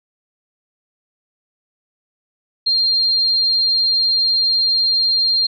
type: tone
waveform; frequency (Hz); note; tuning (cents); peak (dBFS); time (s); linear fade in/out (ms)
sine; 4196; C8; +4; -13; 2.66-5.47; 10
effects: none